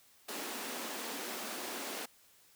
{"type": "high-pass noise", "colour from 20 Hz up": "pink", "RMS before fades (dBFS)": -41, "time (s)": [0.28, 2.06], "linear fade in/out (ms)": 10, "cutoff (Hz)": 220, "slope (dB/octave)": 48, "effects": ["white hiss -64 dBFS RMS until 2.55 s"]}